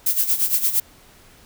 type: noise with tremolo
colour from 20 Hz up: violet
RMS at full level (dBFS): -17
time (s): 0.06-0.8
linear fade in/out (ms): 5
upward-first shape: sine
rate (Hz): 8.7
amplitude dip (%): 75
effects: pink hiss -50 dBFS RMS until 1.45 s